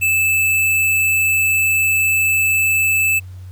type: tone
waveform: square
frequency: 2627 Hz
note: E7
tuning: 7 cents flat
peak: -14 dBFS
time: 0.01-3.2 s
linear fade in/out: 20 ms
effects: added 92 Hz sine -31 dBFS peak until 3.51 s + pink hiss -53 dBFS RMS until 3.51 s